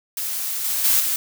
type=noise with level steps; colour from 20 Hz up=blue; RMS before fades=-26 / -23 / -17 / -22 dBFS; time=0.17-1.16 s; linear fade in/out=2 ms; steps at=0.64 / 0.84 / 1 s; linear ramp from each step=5 ms; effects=none